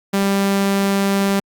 sawtooth tone, 197.4 Hz, G3, 12 cents sharp, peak -11 dBFS, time 0.13-1.4 s, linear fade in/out 10 ms, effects Opus 48 kbps

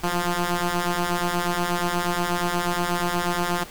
10% pulse ring-modulated tone, 174.61 Hz, F3, in tune, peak -11 dBFS, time 0.03-3.64 s, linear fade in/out 10 ms, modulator 528 Hz, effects pink hiss -42 dBFS RMS until 3.7 s

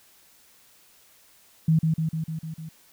sine tone with echo, 159.9 Hz, D#3, 48 cents sharp, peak -16 dBFS, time 1.68-1.79 s, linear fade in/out 5 ms, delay 150 ms, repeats 6, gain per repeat -3 dB, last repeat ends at 2.69 s, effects white hiss -57 dBFS RMS until 2.92 s

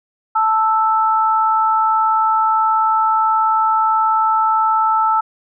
sine tone pair together, 880 / 1318.5 Hz, A5 / E6, 0 / 0 cents, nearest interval perfect fifth, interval 700 cents, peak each -15 dBFS, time 0.35-5.21 s, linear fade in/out 10 ms, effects none

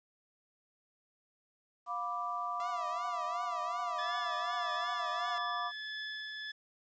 sine chord, B diminished, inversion second, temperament equal with one note detuned, 707.4 / 987.8 / 1174.7 Hz, F5 / B5 / D6, +22 / 0 / 0 cents, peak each -40 / -41 / -36 dBFS, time 1.86-5.72 s, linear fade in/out 50 ms
sawtooth tone with vibrato, 675 Hz, E5, 41 cents sharp, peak -39 dBFS, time 2.6-5.38 s, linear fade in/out 0 ms, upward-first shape triangle, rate 2.7 Hz, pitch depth 180 cents each way
25% pulse tone with tremolo, 1723 Hz, A6, 37 cents flat, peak -34 dBFS, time 3.98-6.52 s, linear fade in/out 10 ms, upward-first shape triangle, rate 1.6 Hz, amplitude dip 30%
effects resampled to 16000 Hz + 11-bit

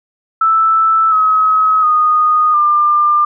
sine tone with pitch steps, 1318.5 / 1276.5 / 1235.9 / 1196.6 Hz, E6 / D#6 / D#6 / D6, 0 / +44 / -12 / +32 cents, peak -8 dBFS, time 0.41-3.25 s, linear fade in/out 5 ms, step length 710 ms, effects none

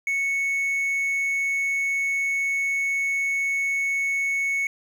triangle tone, 2211 Hz, C#7, 5 cents flat, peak -20 dBFS, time 0.07-4.67 s, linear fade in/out 2 ms, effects 9-bit

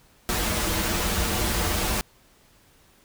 pink noise with comb filter, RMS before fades -25 dBFS, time 0.29-2.01 s, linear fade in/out 0 ms, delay 7.4 ms, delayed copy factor -0.65, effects pink hiss -58 dBFS RMS until 3.04 s

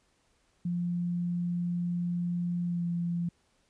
sine tone with pitch glide, 174.61 to 172.01 Hz, F3 to F3, 0 to -26 cents, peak -28 dBFS, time 0.65-3.29 s, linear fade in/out 5 ms, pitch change -26 cents, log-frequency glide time 2.65-2.85 s, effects pink hiss -70 dBFS RMS until 3.69 s + resampled to 22050 Hz

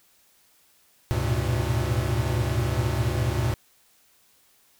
square tone cluster, 72.2 / 100.6 / 114.3 / 119 / 129.1 Hz, D2 / G2 / A#2 / A#2 / C3, -29 / +45 / -34 / +36 / -23 cents, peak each -30 dBFS, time 1.11-3.54 s, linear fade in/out 0 ms, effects white hiss -61 dBFS RMS until 4.79 s

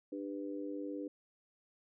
harmonic tone, 99.1 Hz, G2, 19 cents sharp, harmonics 3 / 4 / 5, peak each -40 / -46 / -45 dBFS, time 0.12-1.08 s, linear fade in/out 5 ms, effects none

